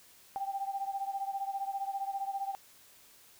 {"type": "beating tone pair", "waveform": "sine", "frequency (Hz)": [783, 798], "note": ["G5", "G5"], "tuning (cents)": [-2, 31], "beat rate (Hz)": 15, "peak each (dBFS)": [-35, -38], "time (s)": [0.36, 2.55], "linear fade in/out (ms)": 0, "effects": ["white hiss -59 dBFS RMS until 3.39 s"]}